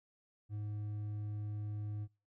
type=tone with hard clipping; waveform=triangle; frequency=104.8 Hz; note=G#2; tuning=16 cents sharp; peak=-39 dBFS; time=0.49-2.08 s; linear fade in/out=50 ms; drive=7 dB; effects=noise-tail reverb RT60 0.3 s tail -26 dB re dry